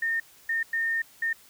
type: tone bursts at uneven times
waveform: sine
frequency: 1825 Hz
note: A#6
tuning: 37 cents flat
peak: -24 dBFS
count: 4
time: 0.02-0.2 / 0.49-0.63 / 0.73-1.02 / 1.22-1.33 s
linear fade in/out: 5 ms
effects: white hiss -55 dBFS RMS until 1.49 s